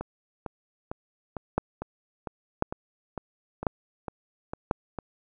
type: two click trains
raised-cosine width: 1 ms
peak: -19 / -9 dBFS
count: 12 / 4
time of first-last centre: 0.01-4.987 / 1.58-4.712 s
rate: 2.21 / 0.958 Hz
effects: none